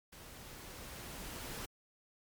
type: noise with level ramp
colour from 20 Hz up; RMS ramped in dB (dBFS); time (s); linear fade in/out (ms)
pink; -53 to -43; 0.12-1.66; 10
effects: MP3 96 kbps